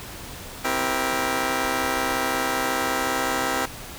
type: chord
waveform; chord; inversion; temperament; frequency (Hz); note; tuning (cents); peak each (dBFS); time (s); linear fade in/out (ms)
10% pulse; C dominant seventh; none; just; 261.6 / 327 / 392.4 / 470.9; C4 / E4 / G4 / Bb4; 0 / -14 / +2 / +18; -19 / -21 / -23 / -21; 0.64-3.66; 10
effects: pink hiss -38 dBFS RMS until 3.98 s